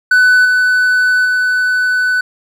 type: tone with level steps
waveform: triangle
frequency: 1498 Hz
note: F#6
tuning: 21 cents sharp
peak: -4 / -7 / -9 dBFS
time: 0.11-2.21 s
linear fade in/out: 5 ms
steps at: 0.45 / 1.25 s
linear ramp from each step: 2 ms
effects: none